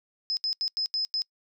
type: tone bursts at uneven times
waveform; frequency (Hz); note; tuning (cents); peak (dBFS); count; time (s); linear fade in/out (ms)
sine; 5100; D#8; +42; -25; 6; 0.3-0.37 / 0.44-0.53 / 0.61-0.68 / 0.77-0.86 / 0.94-1.05 / 1.14-1.22; 0
effects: noise-tail reverb RT60 0.1 s tail -26 dB re dry